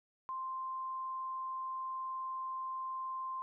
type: tone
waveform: sine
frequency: 1046.5 Hz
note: C6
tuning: in tune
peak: -37 dBFS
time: 0.29-3.42 s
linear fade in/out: 0 ms
effects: none